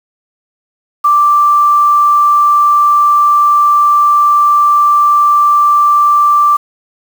sine tone with quantisation, 1174.7 Hz, D6, in tune, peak -5 dBFS, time 1.04-6.57 s, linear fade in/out 10 ms, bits 5, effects none

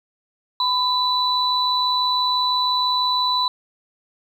sine tone pair together, 1001 / 3973 Hz, B5 / B7, +23 / +10 cents, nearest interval 2 octaves, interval 2387 cents, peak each -20 dBFS, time 0.6-3.48 s, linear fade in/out 2 ms, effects 8-bit

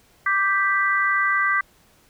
sine chord, G major, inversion second, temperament equal, 1174.7 / 1568 / 1975.5 Hz, D6 / G6 / B6, 0 / 0 / 0 cents, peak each -22 dBFS, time 0.26-1.61 s, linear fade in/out 5 ms, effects pink hiss -57 dBFS RMS until 2.09 s

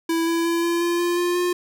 square tone with pitch steps, 330.3 / 333.8 / 337.2 / 340.8 / 344.3 / 347.9 / 351.6 / 355.2 Hz, E4 / E4 / E4 / F4 / F4 / F4 / F4 / F4, +4 / +22 / +39 / -42 / -25 / -7 / +12 / +29 cents, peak -20 dBFS, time 0.09-1.53 s, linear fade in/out 5 ms, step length 180 ms, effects none

